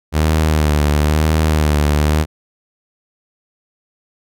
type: tone with vibrato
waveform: sawtooth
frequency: 76.2 Hz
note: D#2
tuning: 36 cents flat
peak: -8 dBFS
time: 0.12-2.26 s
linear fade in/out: 50 ms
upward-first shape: sine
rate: 1 Hz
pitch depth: 53 cents each way
effects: none